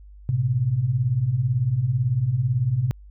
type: beating tone pair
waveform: sine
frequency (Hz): 110 / 128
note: A2 / C3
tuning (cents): 0 / -38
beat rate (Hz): 18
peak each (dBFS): -25 / -20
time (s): 0.29-2.91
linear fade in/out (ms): 0
effects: added 50 Hz sine -42 dBFS peak until 3.1 s